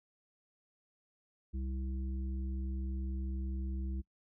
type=harmonic tone; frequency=65.41 Hz; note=C2; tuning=in tune; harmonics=1 / 3 / 5; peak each=-35 / -45 / -49 dBFS; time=1.53-4.02 s; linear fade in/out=20 ms; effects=noise-tail reverb RT60 0.1 s tail -23 dB re dry